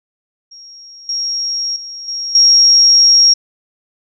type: tone with level steps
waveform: sine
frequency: 5588 Hz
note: F8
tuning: in tune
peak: -34 / -16 / -26 / -19 / -5 dBFS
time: 0.51-3.34 s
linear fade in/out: 10 ms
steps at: 1.09 / 1.76 / 2.08 / 2.35 s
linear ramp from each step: 2 ms
effects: none